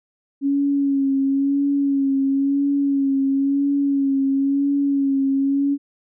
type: tone with vibrato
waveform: sine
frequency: 276.8 Hz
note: C#4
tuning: 2 cents flat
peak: -16 dBFS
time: 0.41-5.78 s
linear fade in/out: 50 ms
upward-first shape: sine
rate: 0.98 Hz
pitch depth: 33 cents each way
effects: none